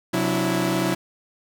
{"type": "tone cluster", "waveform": "sawtooth", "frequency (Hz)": [129.6, 183.1, 288.8, 329.1], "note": ["C3", "F#3", "D4", "E4"], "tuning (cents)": [-16, -18, -29, -3], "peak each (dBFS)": [-25, -21, -25, -20], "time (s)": [0.13, 0.95], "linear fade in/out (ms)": 10, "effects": []}